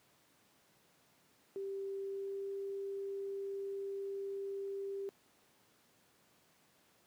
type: tone with pitch glide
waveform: sine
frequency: 392 to 394.5 Hz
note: G4 to G4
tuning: 0 to +11 cents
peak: -38 dBFS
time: 1.56-5.09 s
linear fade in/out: 0 ms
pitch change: +11 cents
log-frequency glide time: 2.02-2.48 s
effects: pink hiss -69 dBFS RMS until 7.06 s + high-pass 150 Hz 12 dB/octave